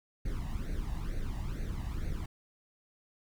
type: noise with flanger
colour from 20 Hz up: brown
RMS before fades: -35 dBFS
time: 0.25-2.26 s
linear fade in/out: 5 ms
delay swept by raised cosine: 0.47 to 1.09 ms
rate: 2.2 Hz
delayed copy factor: +0.75
effects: none